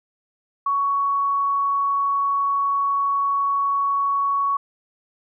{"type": "tone", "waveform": "sine", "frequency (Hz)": 1117, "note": "C#6", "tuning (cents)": 13, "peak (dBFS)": -18, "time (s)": [0.66, 4.57], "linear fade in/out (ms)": 5, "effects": []}